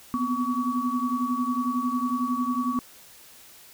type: tone cluster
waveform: sine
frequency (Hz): 243.4 / 254.4 / 1132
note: B3 / C4 / C#6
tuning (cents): -25 / -48 / +36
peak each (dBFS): -28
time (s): 0.14-2.79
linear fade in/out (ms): 0
effects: white hiss -50 dBFS RMS until 3.73 s